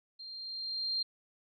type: tone with level ramp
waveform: sine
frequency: 4186 Hz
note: C8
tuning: in tune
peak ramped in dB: -44 to -29 dBFS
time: 0.19-1.03 s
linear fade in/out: 10 ms
effects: none

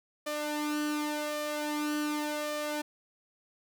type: tone with flanger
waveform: sawtooth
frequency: 298.9 Hz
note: D4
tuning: 31 cents sharp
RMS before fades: -33 dBFS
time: 0.26-2.82 s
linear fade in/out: 10 ms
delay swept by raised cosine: 1.7 to 2.68 ms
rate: 0.88 Hz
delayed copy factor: +0.65
effects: none

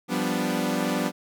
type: chord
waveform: sawtooth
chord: G dominant seventh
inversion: third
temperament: equal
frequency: 174.61 / 196 / 246.9 / 293.7 Hz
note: F3 / G3 / B3 / D4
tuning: 0 / 0 / 0 / 0 cents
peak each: -27 / -26 / -24 / -26 dBFS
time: 0.08-1.12 s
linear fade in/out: 50 ms
effects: none

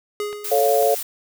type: tone with exponential decay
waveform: square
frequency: 415.3 Hz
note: G#4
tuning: in tune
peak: -22 dBFS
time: 0.2-0.89 s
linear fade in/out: 1 ms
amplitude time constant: 150 ms
type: clicks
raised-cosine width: 0.3 ms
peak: -21 dBFS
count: 2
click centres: 0.329 / 0.828 s
type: noise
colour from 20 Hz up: blue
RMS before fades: -28 dBFS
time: 0.44-1.03 s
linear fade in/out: 5 ms
type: chord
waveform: sine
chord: A augmented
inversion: none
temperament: equal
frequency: 440 / 554.4 / 698.5 Hz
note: A4 / C#5 / E#5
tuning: 0 / 0 / 0 cents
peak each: -19 dBFS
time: 0.51-0.95 s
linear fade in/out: 10 ms
effects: none

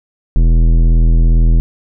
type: tone with tanh clipping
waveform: sine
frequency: 41.2 Hz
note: E1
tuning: in tune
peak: -8 dBFS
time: 0.36-1.6 s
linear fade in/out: 0 ms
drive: 14 dB
effects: none

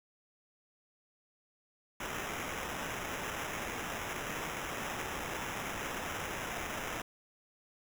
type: noise with sample-and-hold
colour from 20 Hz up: white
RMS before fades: -39 dBFS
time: 2-7.02 s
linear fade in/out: 5 ms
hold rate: 4410 Hz
effects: none

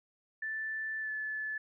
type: tone with pitch glide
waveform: sine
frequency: 1760 to 1732.8 Hz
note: A6 to A6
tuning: 0 to -27 cents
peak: -34 dBFS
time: 0.42-1.58 s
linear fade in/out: 5 ms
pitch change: -27 cents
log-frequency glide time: 1-1.11 s
effects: none

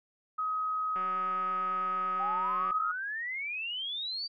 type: tone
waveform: sine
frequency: 1265 Hz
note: D#6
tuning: 28 cents sharp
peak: -29 dBFS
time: 0.38-2.92 s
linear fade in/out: 10 ms
type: click train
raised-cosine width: 0.5 ms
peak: -29 dBFS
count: 328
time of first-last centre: 0.96-2.709 s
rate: 187 Hz
type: exponential sweep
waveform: sine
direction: up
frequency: 769 to 4699 Hz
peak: -33 dBFS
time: 2.19-4.28 s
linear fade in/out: 20 ms
effects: none

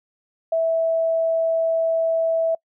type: tone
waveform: sine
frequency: 655 Hz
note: E5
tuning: 11 cents flat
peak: -17 dBFS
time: 0.52-2.55 s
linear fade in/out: 5 ms
effects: noise-tail reverb RT60 0.1 s tail -26 dB re dry

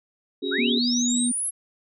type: tone with vibrato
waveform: sine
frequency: 3800 Hz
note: A#7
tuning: 33 cents sharp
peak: -30 dBFS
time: 0.42-1.3 s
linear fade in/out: 50 ms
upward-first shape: sine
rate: 5.4 Hz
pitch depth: 11 cents each way
type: chord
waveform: sine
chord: C# suspended fourth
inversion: none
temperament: equal with one note detuned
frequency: 277.2 / 370 / 411.5 Hz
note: C#4 / F#4 / G#4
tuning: 0 / 0 / -16 cents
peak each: -30 dBFS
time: 0.42-0.79 s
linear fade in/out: 10 ms
type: linear sweep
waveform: sine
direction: up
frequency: 1300 to 11175 Hz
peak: -24 dBFS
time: 0.51-1.51 s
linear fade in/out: 20 ms
type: tone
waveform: sine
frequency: 242.5 Hz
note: B3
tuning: 31 cents flat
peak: -22 dBFS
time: 0.58-1.32 s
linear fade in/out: 10 ms
effects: none

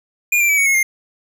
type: tone with pitch steps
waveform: square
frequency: 2424 / 2359 / 2296 / 2234 / 2175 / 2116 Hz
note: D#7 / D7 / D7 / C#7 / C#7 / C7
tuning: -46 / +7 / -40 / +13 / -33 / +19 cents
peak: -13 dBFS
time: 0.32-0.83 s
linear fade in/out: 5 ms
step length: 85 ms
effects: none

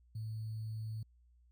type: tone with sample-and-hold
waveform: sine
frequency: 110 Hz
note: A2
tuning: in tune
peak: -38 dBFS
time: 0.15-1.03 s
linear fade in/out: 5 ms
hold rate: 4410 Hz
effects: added 60 Hz sine -63 dBFS peak until 1.51 s

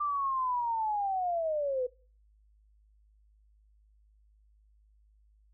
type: linear sweep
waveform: sine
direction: down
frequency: 1188 to 489.1 Hz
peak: -28 dBFS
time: 0-1.87 s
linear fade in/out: 10 ms
effects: noise-tail reverb RT60 0.4 s tail -22 dB re dry + added 52 Hz sine -61 dBFS peak until 5.53 s

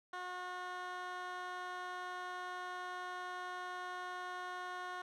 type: tone with band-pass filter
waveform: 15% pulse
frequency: 362.2 Hz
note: F#4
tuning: 37 cents flat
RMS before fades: -44 dBFS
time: 0.13-5.02 s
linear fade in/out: 5 ms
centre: 1400 Hz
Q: 0.88
effects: none

